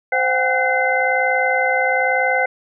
sine tone cluster, 519 / 731 / 792 / 1509 / 2065 Hz, C5 / F#5 / G5 / F#6 / C7, -14 / -21 / +18 / +34 / -23 cents, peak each -21 / -22 / -23 / -21 / -20 dBFS, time 0.12-2.46 s, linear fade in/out 5 ms, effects none

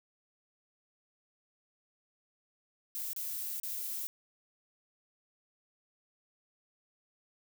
violet noise with dropouts, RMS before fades -38 dBFS, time 2.95-4.07 s, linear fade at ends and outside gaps 0 ms, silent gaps 3.132-3.163 / 3.599-3.633 s, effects none

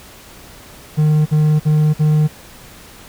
triangle tone bursts, 152.7 Hz, D#3, 32 cents flat, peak -8 dBFS, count 4, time 0.97-2.28 s, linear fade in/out 20 ms, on 290 ms, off 50 ms, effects pink hiss -40 dBFS RMS until 3.08 s

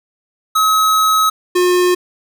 square tone pair in turn, 1280 / 359.2 Hz, D#6 / F4, +49 / +49 cents, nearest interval octave + minor seventh, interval 2200 cents, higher first, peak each -11 dBFS, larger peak neither, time 0.55-1.3 / 1.55-1.95 s, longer first, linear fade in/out 10 ms, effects none

